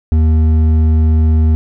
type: tone with hard clipping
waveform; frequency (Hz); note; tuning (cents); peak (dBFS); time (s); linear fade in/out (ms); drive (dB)
sine; 79; D#2; +27; -9; 0.12-1.55; 0; 7
effects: none